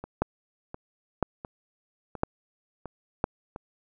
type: two click trains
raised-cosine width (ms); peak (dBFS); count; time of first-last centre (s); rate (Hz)
1; -23 / -9; 6 / 4; 0.04-3.561 / 0.22-3.241; 1.42 / 0.993
effects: none